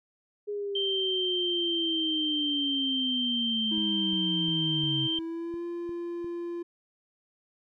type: linear sweep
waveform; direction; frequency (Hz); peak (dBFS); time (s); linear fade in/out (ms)
sine; down; 415.3 to 132.3; -30; 0.47-5.08; 20
type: tone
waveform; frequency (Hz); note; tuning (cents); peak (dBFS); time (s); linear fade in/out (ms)
sine; 3136; G7; 0; -27; 0.75-5.19; 5
type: tone with pitch glide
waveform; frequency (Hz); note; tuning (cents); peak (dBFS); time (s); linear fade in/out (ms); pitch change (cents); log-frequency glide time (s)
triangle; 319.3 to 344.2; D#4 to F4; +45 to -25; -30; 3.71-6.63; 10; +130; 4.99-5.64
type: click train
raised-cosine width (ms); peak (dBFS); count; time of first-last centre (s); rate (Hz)
3; -35; 8; 3.78-6.245; 2.84
effects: none